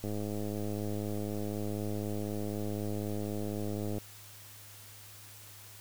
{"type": "click train", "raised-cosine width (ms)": 2, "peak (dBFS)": -24, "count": 411, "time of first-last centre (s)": [0.04, 3.982], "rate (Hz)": 104, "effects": ["added 103 Hz sine -55 dBFS peak until 5.8 s", "white hiss -52 dBFS RMS until 5.8 s"]}